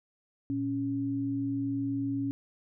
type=tone pair together; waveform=sine; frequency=116.54 / 277.2 Hz; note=A#2 / C#4; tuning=0 / 0 cents; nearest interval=octave + minor third; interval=1500 cents; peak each=-36 / -29 dBFS; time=0.5-2.31 s; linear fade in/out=0 ms; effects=none